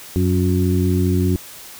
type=harmonic tone with a mistuned harmonic; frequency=92.5 Hz; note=F#2; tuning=in tune; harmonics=1 / 2 / 3 / 4; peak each=-17 / -20 / -22 / -23 dBFS; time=0.16-1.36 s; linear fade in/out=0 ms; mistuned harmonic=4; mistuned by=-37 cents; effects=white hiss -38 dBFS RMS until 1.79 s